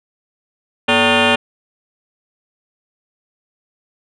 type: tone with frequency modulation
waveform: sine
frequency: 1108.7 Hz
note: C#6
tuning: in tune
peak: -8 dBFS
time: 0.88-1.36 s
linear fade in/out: 10 ms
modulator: 337 Hz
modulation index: 6.1
effects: tanh soft clip ceiling -9 dBFS